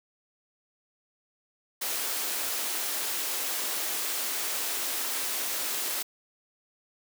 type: high-pass noise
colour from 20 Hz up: white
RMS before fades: -31 dBFS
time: 1.81-6.03 s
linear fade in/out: 10 ms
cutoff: 270 Hz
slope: 24 dB/octave
effects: none